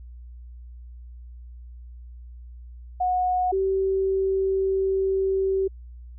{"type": "tone pair in turn", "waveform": "sine", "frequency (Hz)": [730, 384.7], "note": ["F#5", "G4"], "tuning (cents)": [-24, -33], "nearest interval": "major seventh", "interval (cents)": 1109, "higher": "first", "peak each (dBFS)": -20, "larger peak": "neither", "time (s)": [[3, 3.52], [3.52, 5.68]], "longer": "second", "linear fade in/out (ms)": 10, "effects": ["added 60 Hz sine -39 dBFS peak until 6.18 s"]}